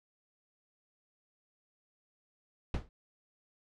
brown noise with exponential decay, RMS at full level -27 dBFS, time 2.74-2.89 s, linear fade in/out 2 ms, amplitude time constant 32 ms, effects low-pass 5000 Hz 12 dB/octave

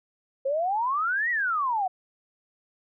sine exponential two-way sweep, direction up then down, 523.3 to 1975 to 721 Hz, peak -23 dBFS, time 0.45-1.88 s, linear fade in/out 10 ms, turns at 1.3 s, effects none

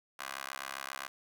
15% pulse tone with high-pass filter, 67.5 Hz, C#2, 45 cents flat, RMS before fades -42 dBFS, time 0.19-1.08 s, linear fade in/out 5 ms, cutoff 1200 Hz, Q 1.5, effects 10-bit

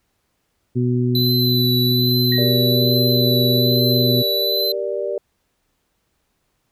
harmonic tone, 123.3 Hz, B2, 2 cents flat, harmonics 1 / 2 / 3, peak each -18 / -20 / -24 dBFS, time 0.75-4.23 s, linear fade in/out 20 ms
square tone with vibrato, 3999 Hz, B7, 21 cents sharp, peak -19 dBFS, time 1.15-4.72 s, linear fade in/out 2 ms, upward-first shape sine, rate 1.2 Hz, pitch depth 22 cents each way
sine tone with exponential decay, 1889 Hz, A#6, 22 cents sharp, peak -24 dBFS, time 2.32-2.75 s, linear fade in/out 2 ms, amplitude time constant 93 ms
sine chord, G minor, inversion none, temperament just, 392 / 470.4 / 588 Hz, G4 / Bb4 / D5, 0 / +16 / +2 cents, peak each -25 / -26 / -24 dBFS, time 2.38-5.18 s, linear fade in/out 2 ms
effects pink hiss -69 dBFS RMS until 6.71 s

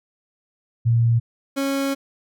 sine / 30% pulse tone pair in turn, 116.54 / 274.8 Hz, A#2 / C#4, 0 / -15 cents, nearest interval octave + minor third, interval 1485 cents, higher second, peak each -14 / -18 dBFS, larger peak first, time 0.85-1.2 / 1.56-1.95 s, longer second, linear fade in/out 20 ms, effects none

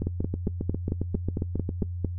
two click trains, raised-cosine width 3 ms, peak -15 / -14 dBFS, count 14 / 10, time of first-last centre 0.07-1.827 / 0.02-2.047 s, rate 7.4 / 4.44 Hz, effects noise-tail reverb RT60 0.1 s tail -19 dB re dry + added 88 Hz sine -30 dBFS peak until 2.18 s

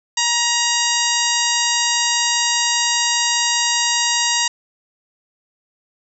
harmonic tone with a mistuned harmonic, 945 Hz, A#5, 23 cents sharp, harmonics 1 / 2 / 3 / 4 / 5 / 6 / 7 / 8, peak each -24 / -24 / -24 / -24 / -24 / -24 / -24 / -24 dBFS, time 0.17-4.48 s, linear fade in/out 5 ms, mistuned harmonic 6, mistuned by +30 cents, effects none

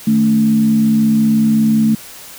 sine tone with frequency modulation, 220 Hz, A3, in tune, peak -9 dBFS, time 0.07-1.95 s, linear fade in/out 5 ms, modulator 65.4 Hz, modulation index 0.49, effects white hiss -35 dBFS RMS until 2.38 s

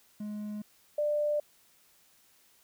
triangle / sine tone pair in turn, 209.8 / 593.4 Hz, G#3 / D5, +18 / +18 cents, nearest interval octave + tritone, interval 1800 cents, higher second, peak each -33 / -26 dBFS, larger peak second, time 0.2-0.62 / 0.98-1.4 s, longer neither, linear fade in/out 5 ms, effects white hiss -64 dBFS RMS until 2.63 s

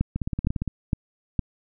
two click trains, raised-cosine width 5 ms, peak -14 / -9 dBFS, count 10 / 4, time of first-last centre 0.16-0.677 / 0.01-1.392 s, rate 17.4 / 2.17 Hz, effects none

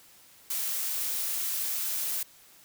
blue noise, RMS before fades -31 dBFS, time 0.5-2.23 s, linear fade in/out 5 ms, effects white hiss -56 dBFS RMS until 2.64 s

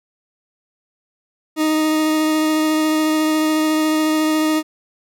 40% pulse tone with vibrato, 311.1 Hz, D#4, in tune, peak -14 dBFS, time 1.56-4.63 s, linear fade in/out 50 ms, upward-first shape triangle, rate 14 Hz, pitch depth 12 cents each way, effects none

